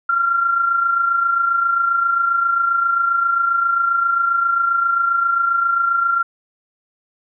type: tone with amplitude modulation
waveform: sine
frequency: 1377 Hz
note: F6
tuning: 25 cents flat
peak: -12 dBFS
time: 0.09-6.23 s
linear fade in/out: 5 ms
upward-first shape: sine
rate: 27.5 Hz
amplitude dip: 50%
effects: none